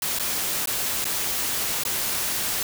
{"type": "noise with dropouts", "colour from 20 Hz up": "white", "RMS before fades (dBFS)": -26, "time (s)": [0.02, 2.63], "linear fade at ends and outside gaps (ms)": 2, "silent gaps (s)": [[0.188, 0.196], [0.658, 0.673], [1.044, 1.052], [1.836, 1.851]], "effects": []}